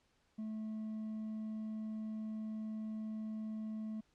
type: tone with hard clipping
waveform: sine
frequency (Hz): 217.4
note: A3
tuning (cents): -21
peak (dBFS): -40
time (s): 0.38-4.01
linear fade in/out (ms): 10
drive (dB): 2
effects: pink hiss -75 dBFS RMS until 4.14 s + low-pass 7000 Hz 12 dB/octave